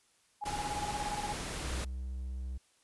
sine tone with tremolo, 830.6 Hz, G#5, in tune, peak -33 dBFS, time 0.41-1.34 s, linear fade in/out 20 ms, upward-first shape square, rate 17 Hz, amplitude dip 70%
pink noise, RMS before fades -39 dBFS, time 0.45-1.85 s, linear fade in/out 10 ms
triangle tone with vibrato, 64 Hz, C2, 38 cents flat, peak -34 dBFS, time 1.64-2.58 s, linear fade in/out 10 ms, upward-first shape sine, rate 15 Hz, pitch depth 10 cents each way
effects white hiss -69 dBFS RMS until 2.83 s + resampled to 24000 Hz

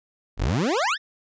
25% pulse exponential sweep, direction up, 35.91 to 1900 Hz, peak -17 dBFS, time 0.37-0.98 s, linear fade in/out 50 ms, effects resampled to 16000 Hz

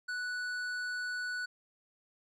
sine tone with hard clipping, 1480 Hz, F#6, in tune, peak -36 dBFS, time 0.08-1.46 s, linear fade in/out 10 ms, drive 9 dB, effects none

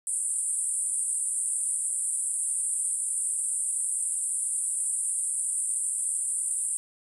white band-pass noise, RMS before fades -29 dBFS, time 0.07-6.77 s, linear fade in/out 0 ms, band 8300 to 9700 Hz, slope 96 dB/octave, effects none

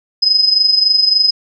sine tone with amplitude modulation, 5050 Hz, D#8, 25 cents sharp, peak -6 dBFS, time 0.22-1.31 s, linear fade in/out 10 ms, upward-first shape sine, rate 23.5 Hz, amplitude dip 65%, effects none

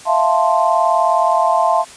sine chord, F major seventh, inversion third, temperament equal, 659.3 / 698.5 / 880 / 1046.5 Hz, E5 / F5 / A5 / C6, 0 / 0 / 0 / 0 cents, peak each -17 dBFS, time 0.05-1.85 s, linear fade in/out 50 ms, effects white hiss -38 dBFS RMS until 1.96 s + resampled to 22050 Hz

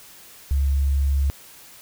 sine tone, 69.3 Hz, C#2, in tune, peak -17 dBFS, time 0.51-1.3 s, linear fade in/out 0 ms, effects white hiss -46 dBFS RMS until 1.81 s

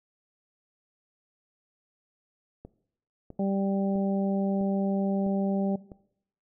click train, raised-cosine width 2 ms, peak -29 dBFS, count 6, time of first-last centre 2.65-5.918 s, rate 1.53 Hz
harmonic tone, 196 Hz, G3, in tune, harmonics 1 / 2 / 3 / 4, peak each -26 / -34 / -33 / -38 dBFS, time 3.39-5.76 s, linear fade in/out 5 ms
effects noise-tail reverb RT60 0.7 s tail -18 dB re dry

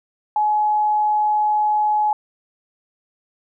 sine tone, 846 Hz, G#5, 32 cents sharp, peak -15 dBFS, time 0.36-2.13 s, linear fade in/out 2 ms, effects none

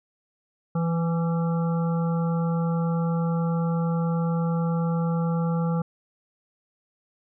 harmonic tone with a mistuned harmonic, 166.8 Hz, E3, 21 cents sharp, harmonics 1 / 3 / 5 / 7 / 8, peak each -22 / -32 / -36 / -39 / -40 dBFS, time 0.75-5.82 s, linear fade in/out 5 ms, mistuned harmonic 8, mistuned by +26 cents, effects none

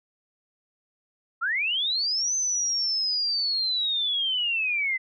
sine linear two-way sweep, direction up then down, 1283 to 6200 to 2019 Hz, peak -23 dBFS, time 1.41-4.98 s, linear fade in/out 20 ms, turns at 2.35 s, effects none

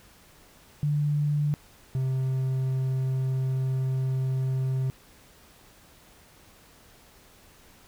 sine / triangle tone pair in turn, 147.4 / 131.32 Hz, D3 / C3, +7 / +7 cents, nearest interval major second, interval 200 cents, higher first, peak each -22 dBFS, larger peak neither, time 0.83-1.54 / 1.95-4.9 s, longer second, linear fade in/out 0 ms, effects pink hiss -55 dBFS RMS until 7.87 s

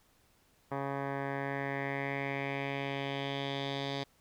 10% pulse tone with low-pass filter sweep, 138.59 Hz, C#3, in tune, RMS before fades -36 dBFS, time 0.71-4.04 s, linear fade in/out 10 ms, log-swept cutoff 1300 to 4100 Hz, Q 3.5, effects pink hiss -68 dBFS RMS until 4.2 s

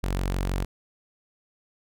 sawtooth tone, 46.25 Hz, F#1, in tune, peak -21 dBFS, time 0.03-0.65 s, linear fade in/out 10 ms, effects none

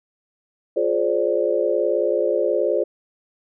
sine chord, D half-diminished seventh, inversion first, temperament just, 352.4 / 422.9 / 528.6 / 587.3 Hz, F4 / Ab4 / C5 / D5, +16 / +31 / +18 / 0 cents, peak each -24 / -23 / -22 / -23 dBFS, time 0.76-2.84 s, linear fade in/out 10 ms, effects none

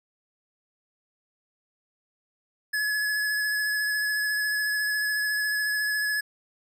square tone with vibrato, 1700 Hz, G#6, 40 cents sharp, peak -25 dBFS, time 2.73-6.21 s, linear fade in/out 10 ms, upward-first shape sine, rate 14 Hz, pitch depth 15 cents each way, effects none

